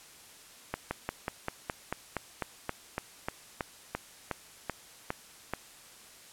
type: slowing click train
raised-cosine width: 0.5 ms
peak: -16 dBFS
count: 18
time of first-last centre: 0.74-5.536 s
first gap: 170 ms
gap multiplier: 1.06
effects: white hiss -53 dBFS RMS until 6.32 s + low-pass 11000 Hz 12 dB/octave